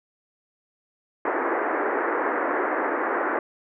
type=band-pass noise; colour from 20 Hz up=pink; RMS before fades=-25 dBFS; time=1.25-3.39 s; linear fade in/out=2 ms; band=290 to 1900 Hz; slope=48 dB/octave; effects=none